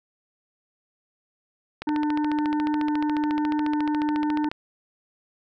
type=click train; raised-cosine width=0.3 ms; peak=-16 dBFS; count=39; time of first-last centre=1.82-4.515 s; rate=14.1 Hz
type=harmonic tone; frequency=299.8 Hz; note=D4; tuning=36 cents sharp; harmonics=1 / 3 / 5 / 6; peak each=-22 / -30 / -43 / -47 dBFS; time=1.87-4.49 s; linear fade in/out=5 ms
effects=none